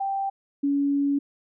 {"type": "tone pair in turn", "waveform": "sine", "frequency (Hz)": [784, 282.2], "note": ["G5", "C#4"], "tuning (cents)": [0, 31], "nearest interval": "octave + tritone", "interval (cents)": 1769, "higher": "first", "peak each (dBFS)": [-24, -20], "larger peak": "second", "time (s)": [[0, 0.3], [0.63, 1.19]], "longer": "second", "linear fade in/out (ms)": 10, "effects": []}